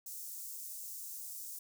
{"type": "high-pass noise", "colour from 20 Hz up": "white", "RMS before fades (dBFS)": -45, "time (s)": [0.06, 1.59], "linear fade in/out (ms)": 5, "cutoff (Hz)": 6200, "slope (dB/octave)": 24, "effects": []}